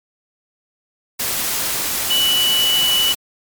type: tone in noise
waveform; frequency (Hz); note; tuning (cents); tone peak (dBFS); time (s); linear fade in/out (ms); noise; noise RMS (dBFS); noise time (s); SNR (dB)
sine; 2960; F#7; 0; -14; 2.1-3.13; 10; white; -21; 1.19-3.15; +4
effects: MP3 96 kbps